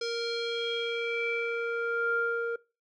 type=tone with low-pass filter sweep; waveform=square; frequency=466.2 Hz; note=A#4; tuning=in tune; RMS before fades=-31 dBFS; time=0.01-2.56 s; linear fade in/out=5 ms; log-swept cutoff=5000 to 1100 Hz; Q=5.2; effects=noise-tail reverb RT60 0.3 s tail -22 dB re dry